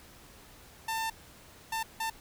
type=tone bursts at uneven times; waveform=sawtooth; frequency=895 Hz; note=A5; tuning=29 cents sharp; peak=-27 dBFS; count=3; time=0.88-1.1 / 1.72-1.83 / 2-2.1 s; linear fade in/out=5 ms; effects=pink hiss -54 dBFS RMS until 2.2 s